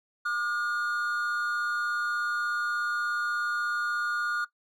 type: tone pair together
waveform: triangle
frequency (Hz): 1200 / 1436.6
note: D6 / F6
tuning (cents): +37 / +48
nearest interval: minor third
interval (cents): 311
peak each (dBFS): -31 / -25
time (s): 0.25-4.45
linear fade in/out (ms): 10
effects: noise-tail reverb RT60 0.1 s tail -18 dB re dry